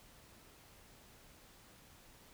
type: silence
effects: pink hiss -61 dBFS RMS until 2.33 s